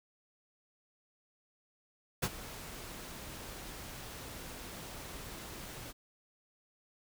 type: noise with ADSR envelope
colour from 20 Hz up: pink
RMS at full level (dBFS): -30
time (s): 2.22-5.93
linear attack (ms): 15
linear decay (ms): 49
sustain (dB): -16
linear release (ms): 27
effects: none